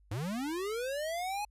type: linear sweep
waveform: square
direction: up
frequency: 92.9 to 848 Hz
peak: -34 dBFS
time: 0.11-1.45 s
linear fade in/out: 5 ms
effects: added 50 Hz sine -60 dBFS peak until 1.5 s + resampled to 32000 Hz